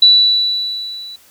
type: tone with level ramp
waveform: sine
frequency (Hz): 3951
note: B7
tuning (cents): 0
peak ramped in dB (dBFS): -3 to -29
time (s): 0.02-1.16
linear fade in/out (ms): 5
effects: white hiss -48 dBFS RMS until 1.3 s

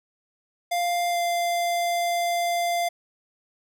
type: tone with pitch glide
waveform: square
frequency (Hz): 698.5 to 692.9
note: F5 to F5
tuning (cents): 0 to -14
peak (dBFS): -23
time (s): 0.71-2.89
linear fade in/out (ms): 10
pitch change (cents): -14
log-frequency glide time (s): 1.1-1.17
effects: none

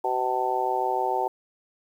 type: harmonic tone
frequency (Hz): 126.8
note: B2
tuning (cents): +46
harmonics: 3 / 4 / 5 / 6 / 7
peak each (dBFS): -30 / -32 / -34 / -27 / -27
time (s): 0.04-1.28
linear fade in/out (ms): 5
effects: 9-bit

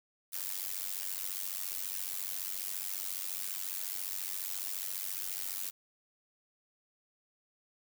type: noise with amplitude modulation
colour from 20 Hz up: blue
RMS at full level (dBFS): -34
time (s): 0.32-5.71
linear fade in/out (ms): 20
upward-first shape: sine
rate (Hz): 94.5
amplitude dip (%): 95
effects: none

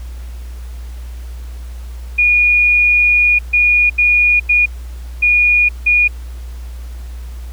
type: tone bursts at uneven times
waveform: sine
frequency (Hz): 2444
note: D#7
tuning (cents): -32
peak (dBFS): -8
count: 6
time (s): 2.18-3.39 / 3.53-3.9 / 3.98-4.4 / 4.49-4.66 / 5.22-5.69 / 5.86-6.08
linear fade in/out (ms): 10
effects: added 60 Hz sine -25 dBFS peak until 7.52 s + pink hiss -44 dBFS RMS until 7.52 s

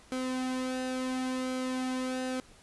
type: tone with flanger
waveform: sawtooth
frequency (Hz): 257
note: C4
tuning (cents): -31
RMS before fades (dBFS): -33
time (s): 0.12-2.4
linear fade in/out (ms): 0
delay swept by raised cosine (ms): 1.1 to 3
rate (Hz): 0.71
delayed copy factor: -0.55
effects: pink hiss -57 dBFS RMS until 2.62 s + resampled to 24000 Hz

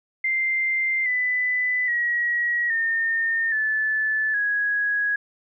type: tone with pitch steps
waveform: sine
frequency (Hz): 2090 / 1996.8 / 1907.7 / 1822.6 / 1741.3 / 1663.6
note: C7 / B6 / A#6 / A#6 / A6 / G#6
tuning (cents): -2 / +19 / +40 / -39 / -18 / +2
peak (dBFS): -20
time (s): 0.24-5.16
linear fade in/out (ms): 5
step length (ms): 820
effects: none

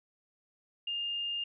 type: tone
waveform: sine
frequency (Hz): 2817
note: F7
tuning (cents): +14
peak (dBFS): -32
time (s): 0.87-1.44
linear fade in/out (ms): 5
effects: none

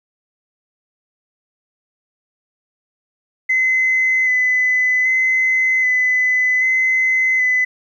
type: tone with vibrato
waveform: sine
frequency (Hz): 2027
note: B6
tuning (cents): +45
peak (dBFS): -12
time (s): 3.49-7.65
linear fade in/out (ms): 10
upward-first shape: square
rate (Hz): 0.64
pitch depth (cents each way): 15
effects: tanh soft clip ceiling -8 dBFS + 9-bit

